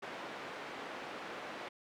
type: band-pass noise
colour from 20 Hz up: pink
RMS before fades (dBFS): -45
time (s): 0.02-1.69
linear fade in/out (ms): 10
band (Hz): 360 to 2500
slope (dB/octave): 12
effects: none